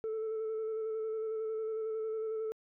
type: tone with vibrato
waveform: sine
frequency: 440 Hz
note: A4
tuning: in tune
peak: -31 dBFS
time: 0.04-2.52 s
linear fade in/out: 0 ms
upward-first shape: square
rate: 11 Hz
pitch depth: 17 cents each way
effects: tanh soft clip ceiling -32 dBFS